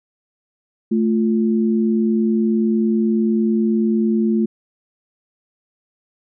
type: tone pair together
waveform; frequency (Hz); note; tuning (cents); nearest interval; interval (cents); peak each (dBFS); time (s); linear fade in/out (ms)
sine; 220 / 349.2; A3 / F4; 0 / 0; minor sixth; 800; -15 / -21; 0.91-4.46; 10
effects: none